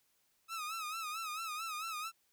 sawtooth tone with vibrato, 1279 Hz, D#6, 47 cents sharp, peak -35 dBFS, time 0.48-2.12 s, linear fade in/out 50 ms, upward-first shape sine, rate 4.5 Hz, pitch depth 92 cents each way, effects white hiss -75 dBFS RMS until 2.32 s

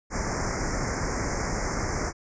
pink band-stop noise, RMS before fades -28 dBFS, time 0.1-2.13 s, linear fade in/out 50 ms, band 2200 to 5100 Hz, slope 96 dB/octave, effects resampled to 16000 Hz

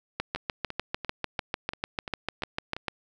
two click trains, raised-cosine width 0.3 ms, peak -19 / -12 dBFS, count 8 / 19, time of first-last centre 0.36-2.765 / 0.2-2.883 s, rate 2.91 / 6.71 Hz, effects none

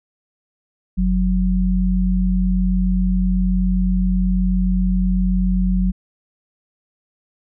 sine tone pair together, 46.13 / 185 Hz, F#1 / F#3, -4 / 0 cents, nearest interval 2 octaves, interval 2404 cents, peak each -17 dBFS, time 0.97-5.92 s, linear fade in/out 20 ms, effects none

